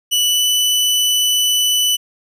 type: tone with pitch glide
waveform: sawtooth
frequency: 2960 to 2982 Hz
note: F#7 to F#7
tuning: 0 to +13 cents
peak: -10 dBFS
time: 0.11-1.97 s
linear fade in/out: 20 ms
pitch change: +13 cents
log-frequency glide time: 0.21-0.45 s
effects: none